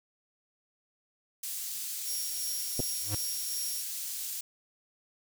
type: high-pass noise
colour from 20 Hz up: pink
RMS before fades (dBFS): -37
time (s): 1.43-4.41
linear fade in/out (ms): 5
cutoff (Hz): 6500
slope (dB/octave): 12
type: tone with tremolo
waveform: 20% pulse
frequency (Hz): 5588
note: F8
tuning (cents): 0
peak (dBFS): -28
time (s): 2.04-3.85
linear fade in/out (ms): 50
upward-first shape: sine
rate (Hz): 2.7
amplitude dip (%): 40
type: clicks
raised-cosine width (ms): 2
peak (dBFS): -19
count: 2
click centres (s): 2.794 / 2.802
type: tone with exponential growth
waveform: square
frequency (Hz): 103.83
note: G#2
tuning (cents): 0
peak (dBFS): -28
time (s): 3.01-3.15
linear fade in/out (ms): 5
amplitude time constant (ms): 29
effects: none